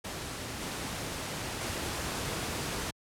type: noise with level steps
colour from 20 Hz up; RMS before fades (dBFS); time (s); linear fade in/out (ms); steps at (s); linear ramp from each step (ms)
pink; -38 / -36 / -34; 0.04-2.91; 10; 0.6 / 1.61; 2
effects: high-pass 60 Hz 12 dB/octave + low-pass 11000 Hz 12 dB/octave